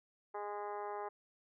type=harmonic tone with a mistuned harmonic; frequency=206.1 Hz; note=G#3; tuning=13 cents flat; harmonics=2 / 3 / 4 / 5 / 6 / 7 / 8 / 9 / 10; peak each=-44 / -49 / -43 / -48 / -51 / -60 / -59 / -62 / -63 dBFS; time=0.34-1.09 s; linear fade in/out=10 ms; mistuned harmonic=10; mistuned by=-24 cents; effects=none